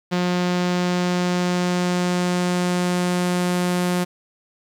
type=tone with low-pass filter sweep; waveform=sawtooth; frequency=178.6 Hz; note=F3; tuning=39 cents sharp; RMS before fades=-21 dBFS; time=0.11-4.05 s; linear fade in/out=20 ms; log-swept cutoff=4800 to 12000 Hz; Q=1.1; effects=8-bit